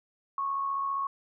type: tone with amplitude modulation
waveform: sine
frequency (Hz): 1101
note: C#6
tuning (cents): -12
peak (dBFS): -26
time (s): 0.38-1.07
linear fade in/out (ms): 2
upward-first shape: sine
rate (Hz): 75.1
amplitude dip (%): 40
effects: none